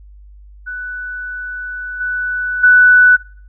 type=tone with level steps; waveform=sine; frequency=1488 Hz; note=F#6; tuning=9 cents sharp; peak=-22 / -16 / -4 dBFS; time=0.66-3.17 s; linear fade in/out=20 ms; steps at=2 / 2.63 s; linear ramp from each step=10 ms; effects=noise-tail reverb RT60 0.5 s tail -22 dB re dry + added 50 Hz sine -37 dBFS peak until 3.48 s